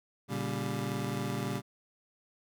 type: chord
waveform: 25% pulse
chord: G diminished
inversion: first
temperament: just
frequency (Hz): 117.6 / 141.12 / 196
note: Bb2 / Db3 / G3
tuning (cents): +16 / +31 / 0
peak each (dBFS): -33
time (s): 0.28-1.62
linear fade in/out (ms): 50
effects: none